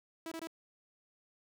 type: tone bursts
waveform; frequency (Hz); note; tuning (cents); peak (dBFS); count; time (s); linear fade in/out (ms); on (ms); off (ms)
sawtooth; 327; E4; -14; -36; 3; 0.26-0.472; 2; 56; 22
effects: none